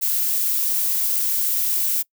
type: noise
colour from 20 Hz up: violet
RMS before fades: -21 dBFS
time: 0.01-2.03 s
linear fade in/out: 20 ms
effects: noise-tail reverb RT60 0.1 s tail -24 dB re dry